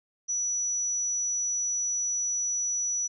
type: tone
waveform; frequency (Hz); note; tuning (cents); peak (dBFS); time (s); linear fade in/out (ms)
sine; 5900; F#8; -6; -26; 0.28-3.08; 20
effects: none